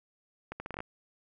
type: accelerating click train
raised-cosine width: 0.5 ms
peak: -23 dBFS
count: 8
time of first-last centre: 0.52-0.805 s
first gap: 80 ms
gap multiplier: 0.76
effects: none